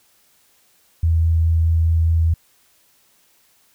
sine tone with vibrato, 82 Hz, E2, 9 cents flat, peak -13 dBFS, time 1.03-2.34 s, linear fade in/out 5 ms, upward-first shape sine, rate 4.8 Hz, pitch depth 8 cents each way, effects white hiss -58 dBFS RMS until 3.74 s

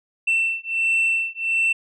sine beating tone pair, 2685 / 2686.4 Hz, E7 / E7, +31 / +32 cents, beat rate 1.4 Hz, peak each -20 dBFS, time 0.27-1.73 s, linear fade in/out 10 ms, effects tanh soft clip ceiling -15 dBFS

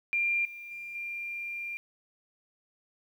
sine tone with level steps, 2388 Hz, D7, 28 cents sharp, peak -25 / -41 / -38 / -34 dBFS, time 0.13-1.77 s, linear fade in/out 0 ms, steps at 0.45 / 0.71 / 0.95 s, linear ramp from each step 2 ms, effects 10-bit

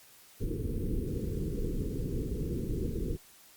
pink low-pass noise, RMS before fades -33 dBFS, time 0.4-3.17 s, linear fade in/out 20 ms, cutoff 480 Hz, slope 96 dB/octave, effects white hiss -57 dBFS RMS until 3.56 s + Opus 48 kbps

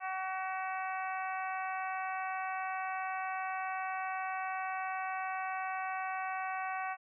harmonic tone, 377.3 Hz, F#4, 34 cents sharp, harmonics 2 / 3 / 4 / 5 / 6 / 7, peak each -37 / -41 / -43 / -45 / -47 / -48 dBFS, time 0-6.97 s, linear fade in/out 50 ms, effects none

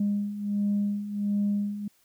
sine beating tone pair, 203.1 / 204.5 Hz, G#3 / G#3, -38 / -26 cents, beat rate 1.4 Hz, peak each -30 / -25 dBFS, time 0-1.88 s, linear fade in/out 5 ms, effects tanh soft clip ceiling -19 dBFS + white hiss -65 dBFS RMS until 2.04 s

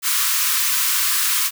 white high-pass noise, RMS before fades -19 dBFS, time 0.02-1.51 s, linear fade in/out 50 ms, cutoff 990 Hz, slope 96 dB/octave, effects none

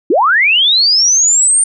sine linear sweep, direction up, 274.8 to 8990 Hz, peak -7 dBFS, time 0.1-1.64 s, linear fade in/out 5 ms, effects none

